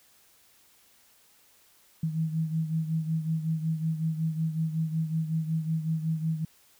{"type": "beating tone pair", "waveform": "sine", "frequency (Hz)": [159.2, 164.6], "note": ["D#3", "E3"], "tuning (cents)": [40, -2], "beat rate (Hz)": 5.4, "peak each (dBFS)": [-27, -33], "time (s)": [2.03, 6.45], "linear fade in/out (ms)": 5, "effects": ["white hiss -61 dBFS RMS until 6.79 s"]}